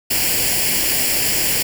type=noise with comb filter; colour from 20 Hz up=white; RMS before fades=-18 dBFS; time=0.1-1.63 s; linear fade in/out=10 ms; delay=0.4 ms; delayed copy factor=+0.7; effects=none